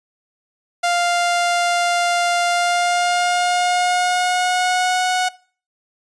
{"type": "tone with pitch glide", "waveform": "sawtooth", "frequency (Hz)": [698.5, 734.9], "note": ["F5", "F#5"], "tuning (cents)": [0, -12], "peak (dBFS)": -12, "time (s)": [0.83, 5.29], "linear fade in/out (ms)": 10, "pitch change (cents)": 88, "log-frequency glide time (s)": [2.47, 5.04], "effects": ["noise-tail reverb RT60 0.4 s tail -20 dB re dry", "resampled to 22050 Hz"]}